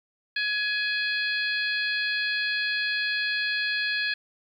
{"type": "harmonic tone with a mistuned harmonic", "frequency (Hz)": 840, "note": "G#5", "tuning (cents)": 19, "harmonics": [2, 3, 4, 5, 6], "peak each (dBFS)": [-27, -31, -34, -32, -40], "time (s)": [0.36, 4.14], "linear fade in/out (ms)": 5, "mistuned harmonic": 6, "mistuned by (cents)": -110, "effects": ["10-bit"]}